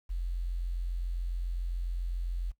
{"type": "tone with quantisation", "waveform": "sine", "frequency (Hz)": 43.65, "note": "F1", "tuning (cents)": 0, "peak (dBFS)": -30, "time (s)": [0.09, 2.52], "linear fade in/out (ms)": 20, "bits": 10, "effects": ["noise-tail reverb RT60 0.1 s tail -19 dB re dry"]}